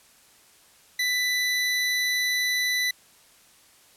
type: tone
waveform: 25% pulse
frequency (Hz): 1988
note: B6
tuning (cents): +11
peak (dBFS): -19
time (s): 0.99-2.91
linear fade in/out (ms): 5
effects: white hiss -56 dBFS RMS until 3.96 s + low-pass 12000 Hz 12 dB/octave